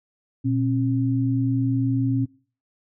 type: tone pair together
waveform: sine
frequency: 120 / 269.4 Hz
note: B2 / C#4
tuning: -49 / -49 cents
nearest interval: octave + major second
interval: 1400 cents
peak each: -22 dBFS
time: 0.44-2.26 s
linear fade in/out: 20 ms
effects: noise-tail reverb RT60 0.4 s tail -21 dB re dry